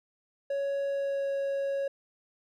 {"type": "tone with pitch glide", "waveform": "triangle", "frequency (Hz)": [557, 552.8], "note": ["C#5", "C#5"], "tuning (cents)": [8, -5], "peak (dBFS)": -26, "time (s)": [0.5, 1.88], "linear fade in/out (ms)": 5, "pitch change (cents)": -13, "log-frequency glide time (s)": [0.87, 1.29], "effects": []}